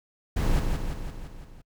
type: noise with echo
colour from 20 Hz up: brown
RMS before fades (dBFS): -23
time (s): 0.36-0.6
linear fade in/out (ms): 10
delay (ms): 170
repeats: 6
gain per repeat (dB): -4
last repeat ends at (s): 1.62
effects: noise-tail reverb RT60 0.1 s tail -26 dB re dry